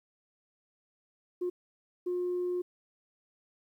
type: tone bursts at uneven times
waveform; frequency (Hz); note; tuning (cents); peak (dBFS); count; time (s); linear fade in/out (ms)
sine; 357.7; F4; +41; -28; 2; 1.41-1.5 / 2.06-2.62; 10
effects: tanh soft clip ceiling -26 dBFS + 11-bit